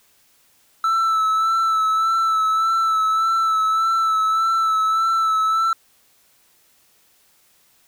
triangle tone with vibrato, 1318.5 Hz, E6, in tune, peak -14 dBFS, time 0.84-5.73 s, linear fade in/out 2 ms, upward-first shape sine, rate 1.7 Hz, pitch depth 26 cents each way, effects white hiss -58 dBFS RMS until 7.87 s

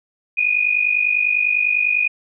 sine tone pair together, 2440 / 2490 Hz, D#7 / D#7, -34 / +1 cents, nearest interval unison, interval 35 cents, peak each -18 dBFS, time 0.37-2.08 s, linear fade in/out 10 ms, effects none

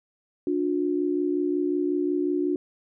sine tone pair together, 293.6 / 359.1 Hz, D4 / F4, 0 / +48 cents, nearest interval minor third, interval 348 cents, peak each -25 dBFS, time 0.47-2.56 s, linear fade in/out 2 ms, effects none

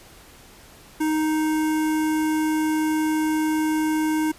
square tone with notch filter, 311.1 Hz, D#4, in tune, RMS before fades -22 dBFS, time 1-4.32 s, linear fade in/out 10 ms, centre 4000 Hz, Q 1.1, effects pink hiss -48 dBFS RMS until 4.38 s + resampled to 32000 Hz

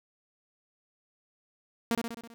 sawtooth tone with echo, 232 Hz, A#3, 8 cents flat, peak -21 dBFS, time 1.91-1.95 s, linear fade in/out 0 ms, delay 65 ms, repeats 6, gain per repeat -4 dB, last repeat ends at 2.34 s, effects none

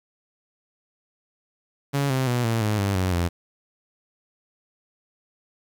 sawtooth tone with pitch steps, 140.5 / 131.09 / 122.31 / 114.12 / 106.48 / 99.35 / 92.7 / 86.49 Hz, C#3 / C3 / B2 / A#2 / G#2 / G2 / F#2 / F2, +24 / +4 / -16 / -36 / +44 / +24 / +4 / -16 cents, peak -17 dBFS, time 1.93-3.29 s, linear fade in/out 20 ms, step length 170 ms, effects 9-bit

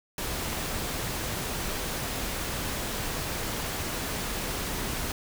pink noise, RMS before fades -32 dBFS, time 0.18-5.12 s, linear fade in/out 2 ms, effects none

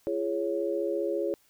sine chord, Db major, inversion first, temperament equal with one note detuned, 340.5 / 415.3 / 554.4 Hz, F4 / Ab4 / Db5, -44 / 0 / 0 cents, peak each -31 dBFS, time 0.07-1.34 s, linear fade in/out 0 ms, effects white hiss -65 dBFS RMS until 1.49 s

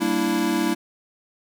square chord, E half-diminished seventh, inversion first, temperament equal, 196 / 233.1 / 293.7 / 329.6 Hz, G3 / Bb3 / D4 / E4, 0 / 0 / 0 / 0 cents, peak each -29 / -27 / -27 / -24 dBFS, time 0-0.75 s, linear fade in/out 20 ms, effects none

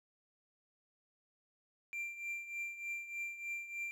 triangle tone with tremolo, 2367 Hz, D7, 13 cents sharp, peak -35 dBFS, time 1.93-3.91 s, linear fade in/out 0 ms, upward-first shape triangle, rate 3.3 Hz, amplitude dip 75%, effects none

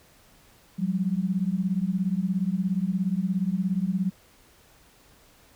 sine beating tone pair, 178.6 / 195.6 Hz, F3 / G3, +39 / -4 cents, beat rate 17 Hz, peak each -26 / -26 dBFS, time 0.78-4.11 s, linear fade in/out 20 ms, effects pink hiss -57 dBFS RMS until 5.55 s

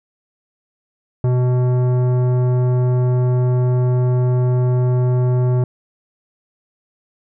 triangle tone with tanh clipping, 125.1 Hz, B2, 23 cents sharp, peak -15 dBFS, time 1.24-5.64 s, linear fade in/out 2 ms, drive 18 dB, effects none

